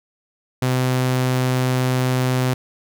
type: tone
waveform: sawtooth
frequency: 127.9 Hz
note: C3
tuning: 39 cents flat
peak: -13 dBFS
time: 0.62-2.54 s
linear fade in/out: 5 ms
effects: none